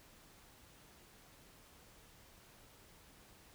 silence, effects pink hiss -62 dBFS RMS until 3.54 s

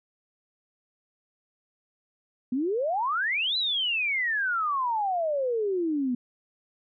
sine exponential two-way sweep, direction up then down, 239.2 to 4067 to 239.2 Hz, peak -24 dBFS, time 2.52-6.15 s, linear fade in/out 5 ms, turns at 3.57 s, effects none

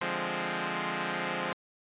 5% pulse chord, D half-diminished seventh, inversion none, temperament equal with one note detuned, 147.68 / 174.61 / 207.7 / 261.6 Hz, D3 / F3 / Ab3 / C4, +10 / 0 / 0 / 0 cents, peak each -29 / -23 / -24 / -25 dBFS, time 0.01-1.53 s, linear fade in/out 5 ms, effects resampled to 8000 Hz

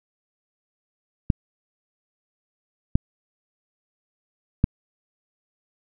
clicks, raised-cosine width 5 ms, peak -4 dBFS, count 3, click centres 1.302 / 2.955 / 4.641 s, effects none

